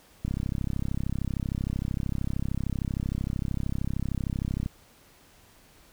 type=click train; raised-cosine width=5 ms; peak=-17 dBFS; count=147; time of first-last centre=0.25-4.661 s; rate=33.1 Hz; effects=pink hiss -57 dBFS RMS until 5.92 s